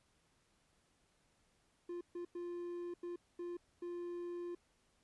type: tone bursts at uneven times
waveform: triangle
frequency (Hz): 349.2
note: F4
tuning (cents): 0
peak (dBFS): -39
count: 6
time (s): 1.89-2.01 / 2.15-2.25 / 2.35-2.94 / 3.03-3.16 / 3.39-3.57 / 3.82-4.55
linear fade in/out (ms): 5
effects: pink hiss -75 dBFS RMS until 5.03 s + resampled to 24000 Hz